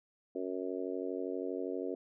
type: harmonic tone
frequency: 92.5 Hz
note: F#2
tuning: in tune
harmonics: 3 / 4 / 5 / 6 / 7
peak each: -40 / -39 / -40 / -45 / -46 dBFS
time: 0.35-1.95 s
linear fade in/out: 5 ms
effects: none